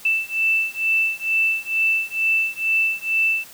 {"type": "beating tone pair", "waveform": "sine", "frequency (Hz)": [2652, 2654.2], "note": ["E7", "E7"], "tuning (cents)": [10, 11], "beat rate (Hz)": 2.2, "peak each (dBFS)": -21, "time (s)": [0.05, 3.44], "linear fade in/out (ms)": 5, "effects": ["white hiss -43 dBFS RMS until 3.53 s"]}